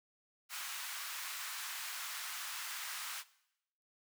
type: high-pass noise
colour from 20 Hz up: pink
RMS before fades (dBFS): -43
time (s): 0.49-3.24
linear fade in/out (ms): 50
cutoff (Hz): 1100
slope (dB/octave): 24
effects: noise-tail reverb RT60 0.8 s tail -19 dB re dry